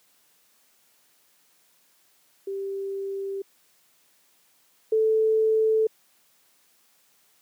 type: tone pair in turn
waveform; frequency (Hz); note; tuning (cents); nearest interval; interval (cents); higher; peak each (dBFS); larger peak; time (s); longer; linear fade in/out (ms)
sine; 392 / 439.2; G4 / A4; 0 / -3; major second; 197; second; -28 / -18; second; 2.47-3.42 / 4.92-5.87; neither; 5
effects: white hiss -63 dBFS RMS until 7.41 s + high-pass 150 Hz 12 dB/octave